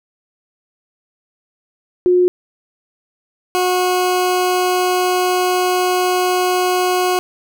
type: tone pair in turn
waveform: sine / 20% pulse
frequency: 360 / 364 Hz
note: F#4 / F#4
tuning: -47 / -28 cents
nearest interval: unison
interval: 19 cents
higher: second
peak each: -9 dBFS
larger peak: neither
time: 2.06-2.28 / 3.55-7.19 s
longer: second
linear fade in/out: 0 ms
effects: none